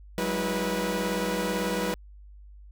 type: tone cluster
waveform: sawtooth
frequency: 184.9 / 203 / 322.3 / 489.4 Hz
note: F#3 / G#3 / E4 / B4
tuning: -1 / -39 / -39 / -16 cents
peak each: -28 / -29 / -30 / -26 dBFS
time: 0.18-1.94 s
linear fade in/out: 0 ms
effects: added 50 Hz sine -45 dBFS peak until 2.71 s